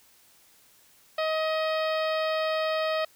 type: harmonic tone with a mistuned harmonic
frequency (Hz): 631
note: D#5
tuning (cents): +24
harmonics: 1 / 2 / 3 / 4 / 5 / 6 / 7 / 8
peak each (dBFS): -26 / -32 / -36 / -38 / -40 / -42 / -43 / -44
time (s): 1.18-3.05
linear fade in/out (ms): 5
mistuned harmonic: 7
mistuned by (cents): -20
effects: white hiss -59 dBFS RMS until 3.15 s